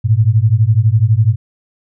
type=beating tone pair; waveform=sine; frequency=104.2 / 116.2 Hz; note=G#2 / A#2; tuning=+6 / -5 cents; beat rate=12 Hz; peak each=-11 dBFS; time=0.04-1.36 s; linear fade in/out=20 ms; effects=none